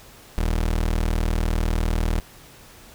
30% pulse tone, 40 Hz, D#1, 49 cents sharp, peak -17 dBFS, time 0.38-2.2 s, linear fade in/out 0 ms, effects pink hiss -47 dBFS RMS until 2.94 s

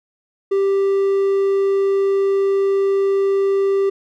triangle tone, 392.7 Hz, G4, 3 cents sharp, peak -12 dBFS, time 0.51-3.9 s, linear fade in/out 10 ms, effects none

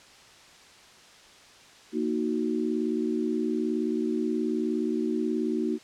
sine chord, D# minor, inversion second, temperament equal, 233.1 / 311.1 / 370 Hz, A#3 / D#4 / F#4, 0 / 0 / 0 cents, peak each -29 / -29 / -30 dBFS, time 1.92-5.79 s, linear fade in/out 50 ms, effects white hiss -52 dBFS RMS until 5.83 s + low-pass 6000 Hz 12 dB/octave

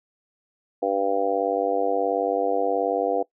harmonic tone, 98.6 Hz, G2, 11 cents sharp, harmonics 3 / 4 / 5 / 6 / 7 / 8, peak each -30 / -30 / -24 / -33 / -26 / -30 dBFS, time 0.82-3.23 s, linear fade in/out 10 ms, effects noise-tail reverb RT60 0.1 s tail -20 dB re dry

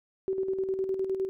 sine tone with tremolo, 382.3 Hz, G4, 43 cents flat, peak -25 dBFS, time 0.28-1.29 s, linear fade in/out 0 ms, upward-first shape square, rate 9.8 Hz, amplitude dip 50%, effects none

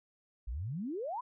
sine exponential sweep, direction up, 50 to 1049 Hz, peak -35 dBFS, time 0.47-1.21 s, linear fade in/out 10 ms, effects none

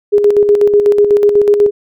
sine tone with tremolo, 411.5 Hz, G#4, 16 cents flat, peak -4 dBFS, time 0.12-1.71 s, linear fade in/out 20 ms, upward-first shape square, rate 8.1 Hz, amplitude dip 50%, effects none

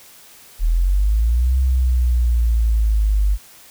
sine linear two-way sweep, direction up then down, 38.09 to 65.41 to 49.25 Hz, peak -13 dBFS, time 0.59-3.38 s, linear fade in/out 50 ms, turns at 1.58 s, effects white hiss -45 dBFS RMS until 3.7 s

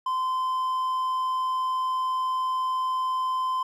triangle tone, 1031 Hz, C6, 26 cents flat, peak -22 dBFS, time 0.06-3.63 s, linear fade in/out 5 ms, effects none

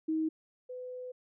sine tone pair in turn, 316.6 / 502.6 Hz, D#4 / B4, +30 / +30 cents, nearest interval minor sixth, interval 800 cents, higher second, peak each -28 / -39 dBFS, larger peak first, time 0.08-0.29 / 0.69-1.12 s, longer second, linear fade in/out 10 ms, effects none

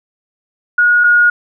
sine tone pair in turn, 1446 / 1439.5 Hz, F#6 / F#6, -40 / -48 cents, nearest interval unison, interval 8 cents, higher first, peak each -7 / -6 dBFS, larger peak second, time 0.78-1.04 / 1.04-1.3 s, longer neither, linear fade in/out 5 ms, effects none

